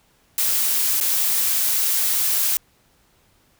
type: noise with dropouts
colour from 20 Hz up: blue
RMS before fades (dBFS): -20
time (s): 0.38-2.57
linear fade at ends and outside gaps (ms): 1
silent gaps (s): 1.002-1.01
effects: pink hiss -60 dBFS RMS until 3.59 s